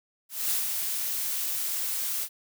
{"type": "noise with ADSR envelope", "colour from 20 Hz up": "blue", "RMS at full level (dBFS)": -26, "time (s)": [0.29, 2.29], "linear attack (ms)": 220, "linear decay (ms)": 130, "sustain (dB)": -4, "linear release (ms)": 64, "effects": []}